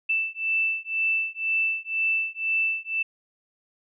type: beating tone pair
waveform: sine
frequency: 2651 / 2653 Hz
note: E7 / E7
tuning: +9 / +10 cents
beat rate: 2 Hz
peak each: -26 dBFS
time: 0.09-3.03 s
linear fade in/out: 10 ms
effects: none